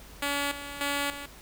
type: tone with tremolo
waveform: 5% pulse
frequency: 284.4 Hz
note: C#4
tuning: 45 cents sharp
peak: -16 dBFS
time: 0.22-1.26 s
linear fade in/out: 5 ms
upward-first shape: square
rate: 1.7 Hz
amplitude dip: 70%
effects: added 50 Hz sine -51 dBFS peak until 1.41 s + pink hiss -50 dBFS RMS until 1.41 s